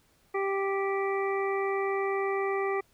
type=harmonic tone with a mistuned harmonic; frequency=392 Hz; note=G4; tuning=in tune; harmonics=1 / 2 / 3 / 5 / 6; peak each=-28 / -35 / -35 / -37 / -41 dBFS; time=0.34-2.81 s; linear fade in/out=10 ms; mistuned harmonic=6; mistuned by=-15 cents; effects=pink hiss -66 dBFS RMS until 2.93 s